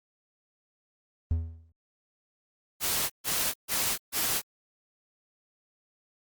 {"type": "tone with exponential decay", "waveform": "triangle", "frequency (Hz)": 81.7, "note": "E2", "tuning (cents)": -15, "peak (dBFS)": -19, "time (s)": [1.31, 1.72], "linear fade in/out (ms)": 0, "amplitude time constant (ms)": 87}
{"type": "noise bursts", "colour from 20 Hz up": "white", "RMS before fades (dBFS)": -28, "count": 4, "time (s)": [2.8, 4.42], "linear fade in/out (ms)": 50, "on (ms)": 300, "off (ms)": 140}
{"effects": ["Opus 32 kbps"]}